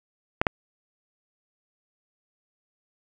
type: clicks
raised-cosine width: 0.5 ms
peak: -5 dBFS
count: 2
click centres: 0.415 / 0.468 s
effects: none